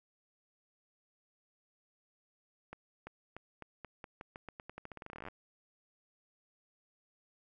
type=accelerating click train; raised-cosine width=0.5 ms; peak=-30 dBFS; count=28; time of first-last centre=2.73-5.284 s; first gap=340 ms; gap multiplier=0.87; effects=none